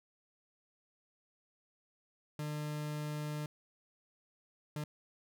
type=tone bursts at uneven times; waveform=40% pulse; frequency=150 Hz; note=D3; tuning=37 cents sharp; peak=-36 dBFS; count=2; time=2.39-3.46 / 4.76-4.84 s; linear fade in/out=2 ms; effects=none